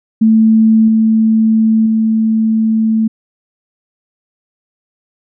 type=tone with level steps; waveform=sine; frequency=221.2 Hz; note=A3; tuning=9 cents sharp; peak=-5 / -7 / -9 dBFS; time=0.21-3.08 s; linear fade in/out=10 ms; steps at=0.88 / 1.86 s; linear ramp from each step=2 ms; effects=none

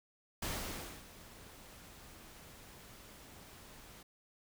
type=noise with ADSR envelope; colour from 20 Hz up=pink; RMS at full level=-38 dBFS; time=0.42-4.03 s; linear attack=7 ms; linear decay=590 ms; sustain=-17 dB; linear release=7 ms; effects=none

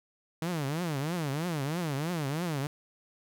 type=tone with vibrato; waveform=sawtooth; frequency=155.56 Hz; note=D#3; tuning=in tune; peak=-26 dBFS; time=0.42-2.67 s; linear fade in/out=2 ms; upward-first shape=triangle; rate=3.1 Hz; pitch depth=290 cents each way; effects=none

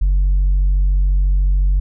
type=tone; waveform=sine; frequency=47 Hz; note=F#1; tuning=28 cents sharp; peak=-9 dBFS; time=0.01-1.8 s; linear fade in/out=10 ms; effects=tanh soft clip ceiling -10 dBFS

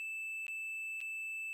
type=tone with dropouts; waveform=triangle; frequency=2637 Hz; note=E7; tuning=in tune; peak=-37 dBFS; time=0-1.53 s; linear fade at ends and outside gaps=0 ms; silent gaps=0.467-0.481 / 1.005-1.013 s; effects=none

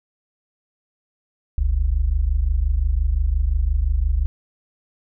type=tone pair together; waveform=sine; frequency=43.85 / 69.6 Hz; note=F1 / C#2; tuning=+8 / +8 cents; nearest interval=minor sixth; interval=800 cents; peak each=-19 dBFS; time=1.58-4.26 s; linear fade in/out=0 ms; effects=none

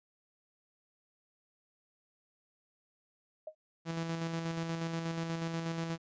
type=tone with exponential decay; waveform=sine; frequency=622.3 Hz; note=D#5; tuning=in tune; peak=-36 dBFS; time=3.47-3.55 s; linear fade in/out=5 ms; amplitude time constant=17 ms
type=tone with tremolo; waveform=sawtooth; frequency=165.3 Hz; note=E3; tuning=5 cents sharp; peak=-29 dBFS; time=3.85-5.98 s; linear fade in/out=50 ms; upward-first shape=square; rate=8.3 Hz; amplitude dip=35%
effects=resampled to 16000 Hz

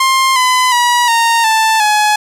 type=tone with pitch steps; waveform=sawtooth; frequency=1058 / 1011.4 / 966.8 / 924.2 / 883.5 / 844.6 Hz; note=C6 / B5 / B5 / A#5 / A5 / G#5; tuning=+19 / +41 / -37 / -15 / +7 / +29 cents; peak=-5 dBFS; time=0-2.16 s; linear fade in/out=5 ms; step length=360 ms; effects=low-pass 11000 Hz 12 dB/octave + 7-bit

